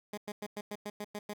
15% pulse tone bursts, 207.7 Hz, G#3, in tune, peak -31 dBFS, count 9, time 0.13-1.335 s, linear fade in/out 5 ms, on 45 ms, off 100 ms, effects none

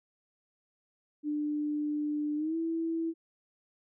sine tone with pitch glide, 297.7 to 328.4 Hz, D4 to E4, +24 to -6 cents, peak -29 dBFS, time 1.23-3.14 s, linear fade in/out 50 ms, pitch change +170 cents, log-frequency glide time 2.36-2.56 s, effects none

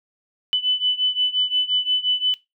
sine beating tone pair, 2997 / 3002.7 Hz, F#7 / F#7, +22 / +25 cents, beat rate 5.7 Hz, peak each -20 / -22 dBFS, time 0.53-2.34 s, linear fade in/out 0 ms, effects noise-tail reverb RT60 0.2 s tail -18 dB re dry

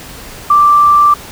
sine tone, 1174.7 Hz, D6, in tune, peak -4 dBFS, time 0.5-1.14 s, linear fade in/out 5 ms, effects pink hiss -31 dBFS RMS until 1.31 s

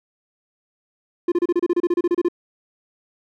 triangle tone bursts, 349.2 Hz, F4, in tune, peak -13 dBFS, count 15, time 1.28-2.285 s, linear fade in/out 5 ms, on 39 ms, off 30 ms, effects none

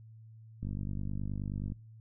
click train, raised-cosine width 5 ms, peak -25 dBFS, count 55, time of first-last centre 0.63-1.721 s, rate 49.5 Hz, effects noise-tail reverb RT60 0.4 s tail -24 dB re dry + added 111 Hz sine -50 dBFS peak until 2 s

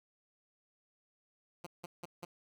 10% pulse tone bursts, 174.61 Hz, F3, in tune, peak -34 dBFS, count 4, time 1.64-2.25 s, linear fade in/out 5 ms, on 25 ms, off 170 ms, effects none

